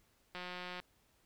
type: click train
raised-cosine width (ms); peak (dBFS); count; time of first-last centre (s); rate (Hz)
0.3; -28; 82; 0.35-0.8; 180
effects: pink hiss -72 dBFS RMS until 1.25 s